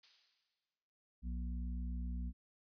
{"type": "noise with exponential decay", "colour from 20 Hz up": "violet", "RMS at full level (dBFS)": -47, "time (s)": [0.03, 0.91], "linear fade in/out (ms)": 5, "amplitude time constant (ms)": 190}
{"type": "harmonic tone", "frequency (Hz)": 60.5, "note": "B1", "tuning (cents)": -35, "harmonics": [1, 3, 4], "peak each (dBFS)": [-38, -48, -50], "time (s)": [1.22, 2.33], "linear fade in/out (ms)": 50}
{"effects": ["resampled to 11025 Hz"]}